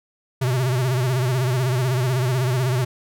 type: tone with vibrato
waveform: square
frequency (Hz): 127.4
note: C3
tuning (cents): -46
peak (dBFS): -19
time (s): 0.41-2.85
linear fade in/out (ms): 10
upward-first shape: sine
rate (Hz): 16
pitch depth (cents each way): 97
effects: none